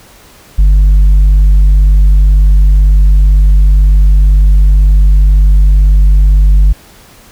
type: tone with tanh clipping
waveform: sine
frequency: 49 Hz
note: G1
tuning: in tune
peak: -3 dBFS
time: 0.58-6.73 s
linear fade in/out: 10 ms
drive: 3 dB
effects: pink hiss -39 dBFS RMS until 7.31 s